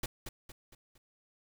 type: noise with echo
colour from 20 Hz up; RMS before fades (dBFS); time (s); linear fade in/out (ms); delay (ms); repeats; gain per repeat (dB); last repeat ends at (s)
pink; -35; 0.03-0.06; 5; 230; 4; -7; 0.98
effects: none